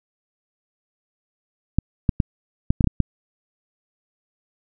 clicks, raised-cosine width 5 ms, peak -4 dBFS, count 8, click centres 1.786 / 2.092 / 2.202 / 2.705 / 2.808 / 2.843 / 2.873 / 3.003 s, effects none

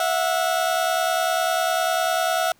30% pulse tone pair together, 659.3 / 729.3 Hz, E5 / F#5, 0 / -25 cents, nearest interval major second, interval 175 cents, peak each -20 dBFS, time 0-2.52 s, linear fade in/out 2 ms, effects pink hiss -59 dBFS RMS until 2.59 s

